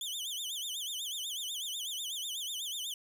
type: tone with vibrato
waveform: sawtooth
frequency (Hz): 3290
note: G#7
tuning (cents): -17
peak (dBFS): -33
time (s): 0.01-2.94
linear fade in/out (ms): 2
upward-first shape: sine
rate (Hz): 8.1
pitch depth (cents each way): 190
effects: none